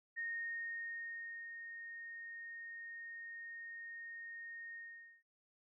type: tone with ADSR envelope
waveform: sine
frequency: 1851 Hz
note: A#6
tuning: 13 cents flat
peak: -38 dBFS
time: 0.16-5.23 s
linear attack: 26 ms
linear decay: 1300 ms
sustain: -8 dB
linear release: 480 ms
effects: none